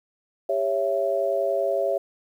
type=chord; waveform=sine; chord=C# diminished; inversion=second; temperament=just; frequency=399.1 / 554.4 / 665.2 Hz; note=G4 / C#5 / E5; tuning=+31 / 0 / +16 cents; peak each=-28 / -24 / -25 dBFS; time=0.49-1.98 s; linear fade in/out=5 ms; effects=9-bit